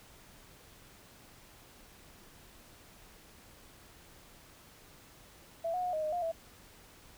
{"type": "tone with pitch steps", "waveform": "sine", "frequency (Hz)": [666, 727, 722, 624, 616, 706, 658], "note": ["E5", "F#5", "F#5", "D#5", "D#5", "F5", "E5"], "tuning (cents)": [18, -31, -43, 5, -17, 19, -3], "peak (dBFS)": -31, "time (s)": [5.64, 6.319], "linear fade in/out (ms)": 10, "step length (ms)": 97, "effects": ["pink hiss -57 dBFS RMS until 7.17 s"]}